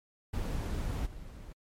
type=noise with level steps; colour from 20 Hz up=brown; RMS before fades=-33 / -46 dBFS; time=0.33-1.53 s; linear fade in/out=10 ms; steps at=1.05 s; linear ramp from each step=20 ms; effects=MP3 64 kbps